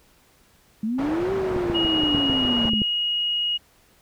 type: linear two-way sweep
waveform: sine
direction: up then down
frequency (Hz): 207.7 to 392 to 207.7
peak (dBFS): -22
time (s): 0.83-2.82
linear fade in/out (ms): 5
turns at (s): 1.33
type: low-pass noise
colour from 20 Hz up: white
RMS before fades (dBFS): -31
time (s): 0.98-2.7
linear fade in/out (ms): 10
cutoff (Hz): 870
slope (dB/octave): 12
type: clicks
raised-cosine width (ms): 3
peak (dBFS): -14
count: 10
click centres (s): 1.563 / 1.7 / 1.849 / 2.035 / 2.148 / 2.299 / 2.451 / 2.655 / 2.735 / 2.818
type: tone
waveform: sine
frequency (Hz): 2884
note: F#7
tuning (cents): -45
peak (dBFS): -21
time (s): 1.74-3.58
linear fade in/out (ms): 20
effects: pink hiss -58 dBFS RMS until 4.01 s